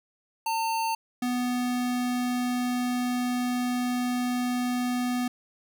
square tone pair in turn, 900 / 247.2 Hz, A5 / B3, +39 / +2 cents, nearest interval octave + minor seventh, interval 2237 cents, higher first, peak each -26 dBFS, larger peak neither, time 0.46-0.95 / 1.22-5.28 s, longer second, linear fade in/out 5 ms, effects none

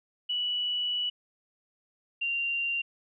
sine tone pair in turn, 2949 / 2773 Hz, F#7 / F7, -6 / -13 cents, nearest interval minor second, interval 107 cents, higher first, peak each -27 dBFS, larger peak neither, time 0.29-1.1 / 2.21-2.82 s, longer first, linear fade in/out 10 ms, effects none

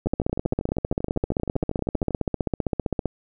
two click trains, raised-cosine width 2 ms, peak -9 / -15 dBFS, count 47 / 27, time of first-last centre 0.07-3.057 / 0.06-2.107 s, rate 15.4 / 12.7 Hz, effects none

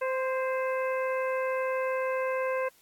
harmonic tone with a mistuned harmonic, 520 Hz, C5, 11 cents flat, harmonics 1 / 2 / 3 / 4 / 5, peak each -28 / -34 / -38 / -40 / -42 dBFS, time 0.01-2.69 s, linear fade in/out 10 ms, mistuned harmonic 3, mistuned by +30 cents, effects white hiss -62 dBFS RMS until 2.81 s + AAC 64 kbps

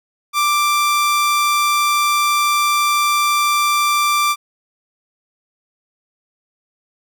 sawtooth tone, 1178 Hz, D6, 5 cents sharp, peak -10 dBFS, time 0.33-4.36 s, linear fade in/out 50 ms, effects none

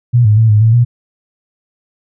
sine tone with pitch steps, 120.9 / 105.9 / 112.3 / 105.7 / 112.2 / 120.3 Hz, B2 / G#2 / A2 / G#2 / A2 / B2, -36 / +34 / +36 / +31 / +34 / -45 cents, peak -5 dBFS, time 0.13-0.85 s, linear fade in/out 20 ms, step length 120 ms, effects none

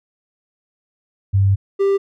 sine / triangle tone pair in turn, 98 / 394.5 Hz, G2 / G4, 0 / +11 cents, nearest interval 2 octaves, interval 2411 cents, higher second, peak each -11 dBFS, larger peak neither, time 1.33-1.56 / 1.79-1.98 s, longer first, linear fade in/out 20 ms, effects none

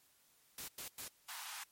white noise bursts, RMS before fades -46 dBFS, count 3, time 0.58-1.08 s, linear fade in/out 2 ms, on 100 ms, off 100 ms
pink high-pass noise, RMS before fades -47 dBFS, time 1.28-1.64 s, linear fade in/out 10 ms, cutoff 800 Hz, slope 48 dB/octave
effects white hiss -70 dBFS RMS until 1.71 s + MP3 64 kbps

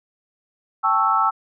sine chord, A dominant seventh, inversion third, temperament equal, 784 / 880 / 1108.7 / 1318.5 Hz, G5 / A5 / C#6 / E6, 0 / 0 / 0 / 0 cents, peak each -24 / -22 / -23 / -18 dBFS, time 0.83-1.31 s, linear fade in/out 20 ms, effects none

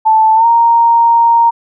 sine tone with pitch glide, 878 to 930.2 Hz, A5 to A#5, -4 to -4 cents, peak -5 dBFS, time 0.05-1.51 s, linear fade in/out 20 ms, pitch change +100 cents, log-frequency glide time 0.35-0.46 s, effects none

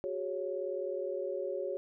sine chord, F# suspended second, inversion none, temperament equal with one note detuned, 370 / 409.6 / 554.4 Hz, F#4 / G#4 / C#5, 0 / -24 / 0 cents, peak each -38 / -39 / -36 dBFS, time 0.04-1.77 s, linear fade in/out 0 ms, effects none

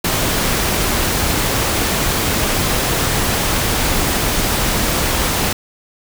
pink noise, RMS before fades -17 dBFS, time 0.04-5.53 s, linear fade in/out 5 ms, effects none

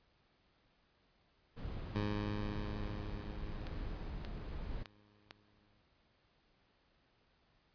brown noise with tremolo, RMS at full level -42 dBFS, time 1.56-4.84 s, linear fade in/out 20 ms, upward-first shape triangle, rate 1 Hz, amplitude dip 25%
15% pulse tone with exponential decay, 103.83 Hz, G#2, in tune, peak -28 dBFS, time 1.95-5.82 s, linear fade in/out 5 ms, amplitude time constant 840 ms
clicks, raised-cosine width 0.2 ms, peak -29 dBFS, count 4, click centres 3.669 / 4.249 / 4.858 / 5.309 s
effects pink hiss -73 dBFS RMS until 7.74 s + resampled to 11025 Hz

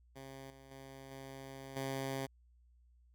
10% pulse tone with level steps, 134.7 Hz, C#3, 49 cents flat, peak -40 / -48 / -42 / -39 / -29 dBFS, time 0.15-2.27 s, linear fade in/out 20 ms, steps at 0.5 / 0.71 / 1.11 / 1.76 s, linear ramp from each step 5 ms, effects added 60 Hz sine -63 dBFS peak until 3.14 s

